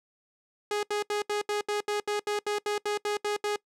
sawtooth tone bursts, 415.3 Hz, G#4, in tune, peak -23 dBFS, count 15, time 0.71-3.56 s, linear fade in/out 2 ms, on 120 ms, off 75 ms, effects noise-tail reverb RT60 0.1 s tail -22 dB re dry + low-pass 9000 Hz 12 dB/octave

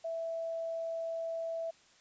sine tone, 659.3 Hz, E5, in tune, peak -34 dBFS, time 0.04-1.71 s, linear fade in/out 10 ms, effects white hiss -63 dBFS RMS until 2 s + resampled to 16000 Hz

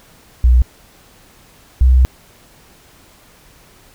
sine tone pair in turn, 61.2 / 63.61 Hz, B1 / C2, -15 / -48 cents, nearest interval minor second, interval 67 cents, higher second, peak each -6 dBFS, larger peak neither, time 0.44-0.62 / 1.81-2.05 s, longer second, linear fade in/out 0 ms, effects pink hiss -47 dBFS RMS until 3.94 s

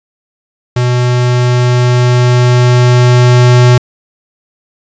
square tone with level ramp, 123.47 Hz, B2, in tune, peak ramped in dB -9 to -3 dBFS, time 0.76-3.78 s, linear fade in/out 5 ms, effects resampled to 16000 Hz + 7-bit

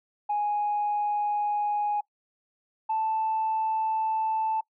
sine tone pair in turn, 830.6 / 880 Hz, G#5 / A5, 0 / 0 cents, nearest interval minor second, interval 100 cents, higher second, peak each -23 dBFS, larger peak neither, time 0.29-2.01 / 2.89-4.61 s, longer neither, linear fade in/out 10 ms, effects noise-tail reverb RT60 0.1 s tail -22 dB re dry + tanh soft clip ceiling -20 dBFS

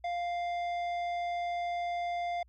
sine tone with tanh clipping, 698.5 Hz, F5, in tune, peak -33 dBFS, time 0.04-2.43 s, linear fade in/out 5 ms, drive 11 dB, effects added 60 Hz sine -59 dBFS peak until 2.48 s

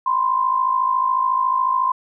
sine tone pair together, 992.5 / 1046.5 Hz, B5 / C6, +8 / 0 cents, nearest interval minor second, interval 92 cents, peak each -22 / -17 dBFS, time 0.06-1.92 s, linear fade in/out 5 ms, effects none

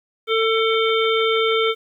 harmonic tone, 446.8 Hz, A4, 27 cents sharp, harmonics 1 / 3 / 5 / 7 / 8, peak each -18 / -23 / -25 / -26 / -27 dBFS, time 0.27-1.75 s, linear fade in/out 50 ms, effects 9-bit

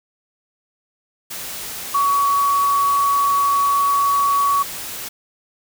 sine tone in noise, 1126 Hz, C#6, 27 cents sharp, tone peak -14 dBFS, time 1.94-4.63 s, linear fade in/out 10 ms, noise white, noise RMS -30 dBFS, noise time 1.3-5.09 s, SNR +13 dB, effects none

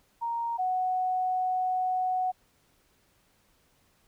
sine tone pair in turn, 932.3 / 740 Hz, A#5 / F#5, 0 / 0 cents, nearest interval major third, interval 400 cents, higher first, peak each -28 / -25 dBFS, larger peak second, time 0.21-0.58 / 0.58-2.32 s, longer second, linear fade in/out 20 ms, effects pink hiss -67 dBFS RMS until 4.07 s

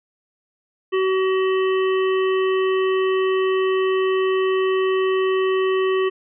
harmonic tone, 378.3 Hz, F#4, 38 cents sharp, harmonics 1 / 3 / 5 / 7 / 8, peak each -17 / -27 / -31 / -34 / -35 dBFS, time 0.92-6.1 s, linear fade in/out 20 ms, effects none

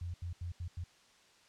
sine tone bursts at uneven times, 87 Hz, F2, 6 cents flat, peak -37 dBFS, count 5, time 0.01-0.14 / 0.22-0.33 / 0.41-0.52 / 0.6-0.68 / 0.77-0.84 s, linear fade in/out 5 ms, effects white hiss -64 dBFS RMS until 1.48 s + low-pass 6000 Hz 12 dB/octave

